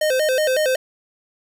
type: tone with vibrato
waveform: square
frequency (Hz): 564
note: C#5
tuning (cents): +30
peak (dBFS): -17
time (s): 0.01-0.76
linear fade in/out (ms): 5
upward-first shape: square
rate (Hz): 5.4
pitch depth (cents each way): 150
effects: none